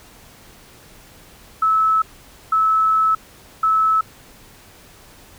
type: tone bursts at uneven times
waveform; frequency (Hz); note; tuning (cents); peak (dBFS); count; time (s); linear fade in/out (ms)
sine; 1302; E6; -22; -13; 3; 1.62-2.02 / 2.52-3.15 / 3.63-4.01; 5
effects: pink hiss -46 dBFS RMS until 5.38 s

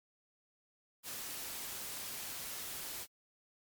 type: noise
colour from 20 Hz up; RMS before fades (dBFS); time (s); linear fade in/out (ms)
white; -43; 1.03-3.07; 50
effects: MP3 96 kbps

